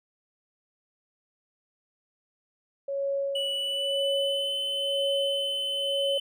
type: tone with tremolo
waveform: sine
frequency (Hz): 554.4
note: C#5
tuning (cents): 0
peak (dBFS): -25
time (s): 2.88-6.18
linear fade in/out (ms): 5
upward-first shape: sine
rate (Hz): 1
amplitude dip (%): 80
type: tone with pitch glide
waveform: triangle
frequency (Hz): 2951 to 3041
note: F#7 to F#7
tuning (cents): -5 to +47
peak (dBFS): -26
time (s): 3.35-6.2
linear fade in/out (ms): 5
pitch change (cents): +52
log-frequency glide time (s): 3.52-4.55
effects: none